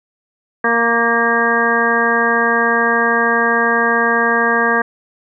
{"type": "harmonic tone with a mistuned harmonic", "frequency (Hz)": 233.1, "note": "A#3", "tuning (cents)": 0, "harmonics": [1, 2, 3, 4, 5, 7, 8], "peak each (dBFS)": [-22, -19, -22, -22, -19, -16, -21], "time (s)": [0.64, 4.82], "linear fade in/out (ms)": 5, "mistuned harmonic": 7, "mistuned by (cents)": -18, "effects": []}